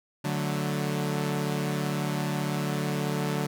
sawtooth chord, D major, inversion none, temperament equal, 146.83 / 185 / 220 Hz, D3 / F#3 / A3, 0 / 0 / 0 cents, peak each -25 / -28 / -31 dBFS, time 0.24-3.47 s, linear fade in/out 10 ms, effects none

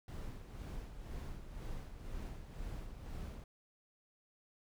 brown noise with tremolo, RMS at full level -43 dBFS, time 0.08-3.44 s, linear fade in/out 2 ms, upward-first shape sine, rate 2 Hz, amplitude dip 55%, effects none

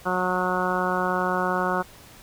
harmonic tone, 182.5 Hz, F#3, 24 cents flat, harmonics 1 / 2 / 3 / 4 / 5 / 6 / 7 / 8, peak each -30 / -30 / -30 / -30 / -30 / -30 / -30 / -30 dBFS, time 0.05-1.83 s, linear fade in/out 20 ms, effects pink hiss -48 dBFS RMS until 2.22 s

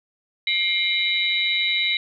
sine tone cluster, 2124 / 2347 / 3005 / 3722 / 3911 Hz, C7 / D7 / F#7 / A#7 / B7, +25 / -2 / +26 / -3 / -18 cents, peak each -23 / -30 / -31 / -28 / -23 dBFS, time 0.47-1.97 s, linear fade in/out 2 ms, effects none

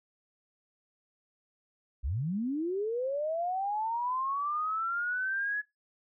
sine linear sweep, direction up, 51.4 to 1699 Hz, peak -29 dBFS, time 2.03-5.62 s, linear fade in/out 20 ms, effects noise-tail reverb RT60 0.2 s tail -24 dB re dry

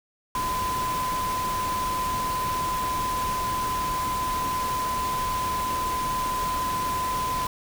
sine tone in noise, 1015 Hz, B5, 47 cents sharp, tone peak -25 dBFS, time 0.35-7.47 s, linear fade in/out 2 ms, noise pink, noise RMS -33 dBFS, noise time 0.35-7.47 s, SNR +5 dB, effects none

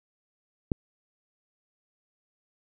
click, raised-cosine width 3 ms, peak -12 dBFS, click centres 0.718 s, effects none

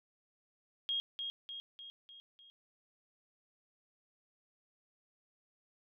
sine tone with echo, 3256 Hz, G#7, 35 cents flat, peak -32 dBFS, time 0.89-1 s, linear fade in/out 0 ms, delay 300 ms, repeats 5, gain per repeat -5 dB, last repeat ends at 2.5 s, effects none

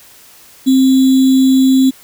sine tone with sample-and-hold, 263.4 Hz, C4, 12 cents sharp, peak -6 dBFS, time 0.66-1.91 s, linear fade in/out 20 ms, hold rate 3675 Hz, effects white hiss -42 dBFS RMS until 2.03 s

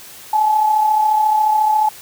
sine tone pair together, 825.8 / 860 Hz, G#5 / A5, -10 / -40 cents, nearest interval minor second, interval 70 cents, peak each -22 / -12 dBFS, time 0.33-1.89 s, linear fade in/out 5 ms, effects white hiss -38 dBFS RMS until 2.01 s

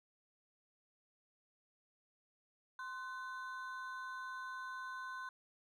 triangle ring-modulated tone, 1274 Hz, D#6, 41 cents sharp, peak -38 dBFS, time 2.79-5.29 s, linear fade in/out 2 ms, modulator 232 Hz, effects none

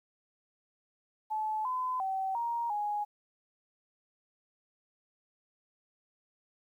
sine tone with pitch steps, 864 / 1016 / 767 / 938 / 831 Hz, A5 / B5 / G5 / A#5 / G#5, -32 / +49 / -38 / +11 / +1 cents, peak -30 dBFS, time 1.3-3.05 s, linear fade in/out 20 ms, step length 350 ms, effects 11-bit

